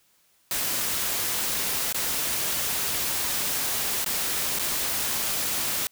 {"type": "noise with dropouts", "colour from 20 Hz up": "white", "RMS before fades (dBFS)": -27, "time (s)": [0.51, 5.87], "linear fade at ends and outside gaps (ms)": 1, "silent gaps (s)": [[1.926, 1.945], [4.045, 4.061], [4.588, 4.594]], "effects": ["white hiss -64 dBFS RMS until 5.91 s"]}